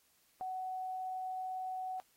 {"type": "tone", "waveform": "sine", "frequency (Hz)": 747, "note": "F#5", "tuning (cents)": 16, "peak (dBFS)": -37, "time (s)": [0.41, 2], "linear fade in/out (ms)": 0, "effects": ["white hiss -71 dBFS RMS until 2.16 s", "AAC 48 kbps"]}